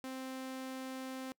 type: tone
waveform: sawtooth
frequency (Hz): 261.6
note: C4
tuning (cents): 0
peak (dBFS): -37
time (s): 0.04-1.32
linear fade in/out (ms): 0
effects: noise-tail reverb RT60 0.1 s tail -25 dB re dry